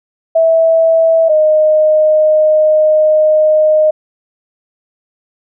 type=tone pair in turn; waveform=sine; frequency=653 / 617.8 Hz; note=E5 / D#5; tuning=-17 / -12 cents; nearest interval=minor second; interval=95 cents; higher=first; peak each=-6 dBFS; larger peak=neither; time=0.35-1.29 / 1.29-3.91 s; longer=second; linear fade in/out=10 ms; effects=none